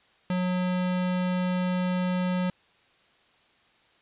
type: tone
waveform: square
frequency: 181.7 Hz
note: F#3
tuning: 31 cents flat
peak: -25 dBFS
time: 0.3-2.5 s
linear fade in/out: 2 ms
effects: white hiss -62 dBFS RMS until 4.01 s + resampled to 8000 Hz